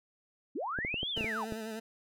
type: linear two-way sweep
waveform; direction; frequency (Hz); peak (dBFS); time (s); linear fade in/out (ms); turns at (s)
sine; up then down; 214.2 to 3588 to 693; -33; 0.55-1.45; 10; 1.1
type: clicks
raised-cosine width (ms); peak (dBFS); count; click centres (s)
2; -24; 8; 0.788 / 0.849 / 0.942 / 1.031 / 1.176 / 1.209 / 1.244 / 1.523
type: tone with vibrato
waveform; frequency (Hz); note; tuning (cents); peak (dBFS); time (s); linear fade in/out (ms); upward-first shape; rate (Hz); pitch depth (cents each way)
20% pulse; 220.5; A3; +4; -33; 1.16-1.8; 10; sine; 10; 42
effects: none